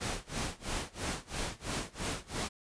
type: noise with tremolo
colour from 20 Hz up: pink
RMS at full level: -34 dBFS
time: 0-2.49 s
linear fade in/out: 20 ms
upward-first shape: sine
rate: 3 Hz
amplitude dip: 95%
effects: resampled to 22050 Hz